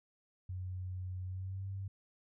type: tone with pitch glide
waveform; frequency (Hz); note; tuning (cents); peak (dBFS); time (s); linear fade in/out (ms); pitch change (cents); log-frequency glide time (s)
sine; 92 to 97.13; F#2 to G2; -9 to -15; -38; 0.49-1.88; 5; +94; 1.25-1.67
effects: none